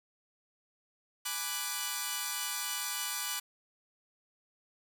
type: chord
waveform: 5% pulse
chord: G# half-diminished seventh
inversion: none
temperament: equal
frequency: 830.6 / 987.8 / 1174.7 / 1480 Hz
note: G#5 / B5 / D6 / F#6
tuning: 0 / 0 / 0 / 0 cents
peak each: -31 / -28 / -26 / -27 dBFS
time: 1.25-3.4 s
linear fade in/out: 10 ms
effects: none